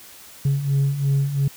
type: beating tone pair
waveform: sine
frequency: 136.8 / 139.7 Hz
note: C#3 / C#3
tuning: -23 / +14 cents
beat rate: 2.9 Hz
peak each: -22 / -17 dBFS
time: 0.45-1.48 s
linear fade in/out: 5 ms
effects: tanh soft clip ceiling -14 dBFS + white hiss -44 dBFS RMS until 1.56 s